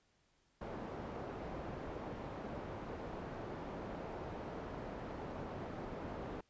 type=low-pass noise; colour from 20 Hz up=white; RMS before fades=-45 dBFS; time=0.61-6.41 s; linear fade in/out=5 ms; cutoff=660 Hz; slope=12 dB/octave; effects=pink hiss -75 dBFS RMS until 6.49 s + resampled to 16000 Hz